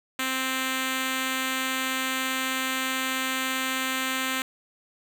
5% pulse tone with notch filter, 261.6 Hz, C4, in tune, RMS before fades -28 dBFS, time 0.19-4.42 s, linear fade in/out 2 ms, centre 650 Hz, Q 1.1, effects none

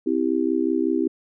sine chord, C major, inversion none, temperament just, 261.6 / 327 / 392.4 Hz, C4 / E4 / G4, 0 / -14 / +2 cents, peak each -24 / -22 / -25 dBFS, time 0.06-1.08 s, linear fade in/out 10 ms, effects none

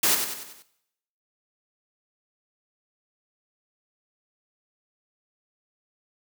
white noise with echo, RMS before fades -21 dBFS, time 0.03-0.15 s, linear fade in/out 5 ms, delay 95 ms, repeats 5, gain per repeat -6 dB, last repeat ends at 0.625 s, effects noise-tail reverb RT60 0.8 s tail -17 dB re dry + high-pass 150 Hz 12 dB/octave

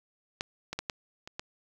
clicks, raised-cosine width 0.2 ms, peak -14 / -18 / -15 / -14 / -25 / -18 dBFS, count 6, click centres 0.409 / 0.73 / 0.79 / 0.898 / 1.275 / 1.395 s, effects 8-bit

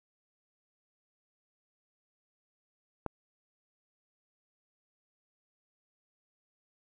click, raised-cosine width 1 ms, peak -19 dBFS, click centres 3.063 s, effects none

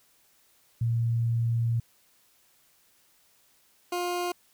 sine / 20% pulse tone pair in turn, 116.3 / 353.8 Hz, A#2 / F4, -4 / +23 cents, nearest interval octave + perfect fifth, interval 1927 cents, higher second, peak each -23 dBFS, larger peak neither, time 0.81-1.8 / 3.92-4.32 s, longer first, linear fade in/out 5 ms, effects white hiss -64 dBFS RMS until 4.53 s

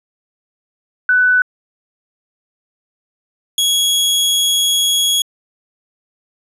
sine / sawtooth tone pair in turn, 1495 / 3332 Hz, F#6 / G#7, +17 / +5 cents, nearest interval octave + major second, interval 1388 cents, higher second, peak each -9 dBFS, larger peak neither, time 1.09-1.42 / 3.58-5.22 s, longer second, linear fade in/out 2 ms, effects resampled to 32000 Hz

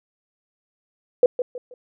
sine tone with echo, 496.4 Hz, B4, 9 cents sharp, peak -9 dBFS, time 1.23-1.26 s, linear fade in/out 2 ms, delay 160 ms, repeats 3, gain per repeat -10 dB, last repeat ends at 1.74 s, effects none

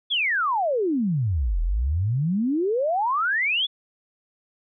sine exponential two-way sweep, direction down then up, 3520 to 38.89 to 3520 Hz, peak -20 dBFS, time 0.1-3.67 s, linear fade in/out 20 ms, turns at 1.61 s, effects none

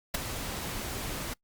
pink noise with ADSR envelope, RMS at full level -24 dBFS, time 0.14-1.34 s, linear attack 8 ms, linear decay 12 ms, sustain -12 dB, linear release 9 ms, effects noise-tail reverb RT60 0.1 s tail -25 dB re dry + Opus 48 kbps

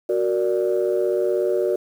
sine chord, Gb augmented, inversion none, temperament equal, 370 / 466.2 / 587.3 Hz, Gb4 / Bb4 / D5, 0 / 0 / 0 cents, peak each -20 / -23 / -23 dBFS, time 0.09-1.76 s, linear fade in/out 5 ms, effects tanh soft clip ceiling -11 dBFS + 8-bit

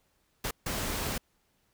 pink noise bursts at uneven times, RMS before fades -33 dBFS, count 2, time 0.44-0.51 / 0.66-1.18 s, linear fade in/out 5 ms, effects pink hiss -72 dBFS RMS until 1.73 s

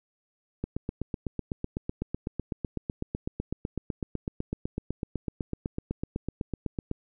click train, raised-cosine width 3 ms, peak -17 dBFS, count 51, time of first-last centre 0.64-6.914 s, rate 7.97 Hz, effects none

